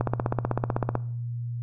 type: click train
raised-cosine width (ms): 1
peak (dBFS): -10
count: 16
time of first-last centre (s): 0.01-0.953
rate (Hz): 15.9
effects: noise-tail reverb RT60 0.6 s tail -20 dB re dry + added 119 Hz sine -29 dBFS peak until 1.62 s